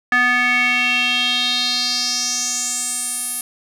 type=tone with band-pass filter sweep; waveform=square; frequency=246.9 Hz; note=B3; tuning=in tune; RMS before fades=-19 dBFS; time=0.12-3.41 s; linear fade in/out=2 ms; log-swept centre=1700 to 11000 Hz; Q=4.6; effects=none